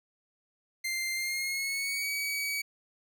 sawtooth tone with pitch glide, 2093 to 2269 Hz, C7 to C#7, 0 to +40 cents, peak -27 dBFS, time 0.84-2.62 s, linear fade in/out 10 ms, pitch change +140 cents, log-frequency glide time 1.15-2.1 s, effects none

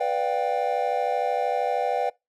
triangle chord, G dominant seventh, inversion first, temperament equal with one note detuned, 493.9 / 587.3 / 711.1 / 784 Hz, B4 / D5 / F5 / G5, 0 / 0 / +31 / 0 cents, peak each -26 / -27 / -26 / -25 dBFS, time 0-2.1 s, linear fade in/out 10 ms, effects noise-tail reverb RT60 0.2 s tail -23 dB re dry

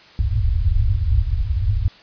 white low-pass noise, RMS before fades -18 dBFS, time 0.19-1.88 s, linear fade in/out 2 ms, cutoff 110 Hz, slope 96 dB/octave, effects white hiss -46 dBFS RMS until 2.02 s + resampled to 11025 Hz

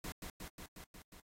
pink noise with echo, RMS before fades -44 dBFS, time 0.04-0.12 s, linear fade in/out 2 ms, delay 180 ms, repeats 6, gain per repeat -2 dB, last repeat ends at 1.2 s, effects AAC 48 kbps

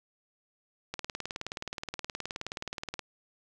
click train, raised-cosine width 0.2 ms, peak -18 dBFS, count 40, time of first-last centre 0.94-2.993 s, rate 19 Hz, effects none

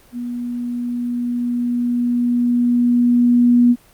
sine tone with level ramp, 242 Hz, B3, 35 cents flat, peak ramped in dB -23 to -8 dBFS, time 0.12-3.76 s, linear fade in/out 50 ms, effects pink hiss -50 dBFS RMS until 3.93 s + Opus 32 kbps

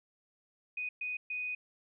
sine tone bursts at uneven times, 2489 Hz, D#7, in tune, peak -34 dBFS, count 3, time 0.77-0.89 / 1.01-1.17 / 1.3-1.55 s, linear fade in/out 5 ms, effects none

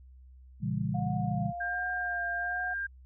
sine chord, A# diminished seventh, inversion none, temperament just, 116.54 / 139.85 / 167.82 / 201.4 Hz, A#2 / C#3 / E3 / G3, 0 / +16 / +31 / +47 cents, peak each -34 dBFS, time 0.6-1.53 s, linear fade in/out 50 ms
sine tone with vibrato, 712 Hz, F5, 33 cents sharp, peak -35 dBFS, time 0.94-2.74 s, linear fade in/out 10 ms, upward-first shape sine, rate 1.3 Hz, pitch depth 36 cents each way
sine tone, 1598 Hz, G6, 33 cents sharp, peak -31 dBFS, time 1.6-2.87 s, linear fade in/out 10 ms
effects added 64 Hz sine -50 dBFS peak until 3.05 s

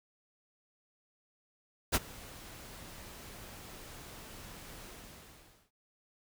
pink noise with ADSR envelope, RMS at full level -25 dBFS, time 1.92-5.71 s, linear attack 29 ms, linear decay 35 ms, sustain -24 dB, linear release 860 ms, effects none

